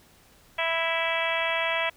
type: harmonic tone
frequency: 329.6 Hz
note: E4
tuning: in tune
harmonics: 2 / 3 / 4 / 5 / 6 / 7 / 8 / 9 / 10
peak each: -30 / -32 / -36 / -35 / -31 / -32 / -32 / -42 / -34 dBFS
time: 0.58-1.9 s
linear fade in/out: 10 ms
effects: pink hiss -57 dBFS RMS until 1.96 s